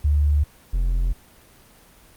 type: tone pair in turn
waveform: sine / triangle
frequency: 73.42 / 43.3 Hz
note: D2 / F1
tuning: 0 / -14 cents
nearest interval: major sixth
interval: 914 cents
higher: first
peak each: -15 / -16 dBFS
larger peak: first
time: 0.04-0.44 / 0.73-1.13 s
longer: neither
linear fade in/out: 10 ms
effects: pink hiss -51 dBFS RMS until 2.16 s + Opus 24 kbps